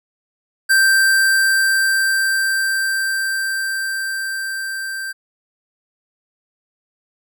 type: tone with level ramp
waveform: square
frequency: 1568 Hz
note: G6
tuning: in tune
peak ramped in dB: -11 to -25 dBFS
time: 0.69-5.13 s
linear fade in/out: 20 ms
effects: none